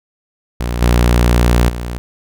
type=tone with level steps; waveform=sawtooth; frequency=59.7 Hz; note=A#1; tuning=42 cents sharp; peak=-13 / -5 / -17 dBFS; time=0.6-1.98 s; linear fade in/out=0 ms; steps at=0.81 / 1.69 s; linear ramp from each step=5 ms; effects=none